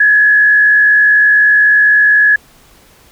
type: tone with frequency modulation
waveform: sine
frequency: 1691 Hz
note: G#6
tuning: 31 cents sharp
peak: -5 dBFS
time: 0-2.36 s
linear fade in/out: 5 ms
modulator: 64.1 Hz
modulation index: 0.5
effects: pink hiss -45 dBFS RMS until 3.11 s